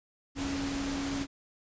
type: tone in noise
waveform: sine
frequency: 277.2 Hz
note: C#4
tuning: in tune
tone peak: -32 dBFS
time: 0.35-1.27 s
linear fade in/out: 50 ms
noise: pink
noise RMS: -37 dBFS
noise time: 0.35-1.27 s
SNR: +2 dB
effects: resampled to 16000 Hz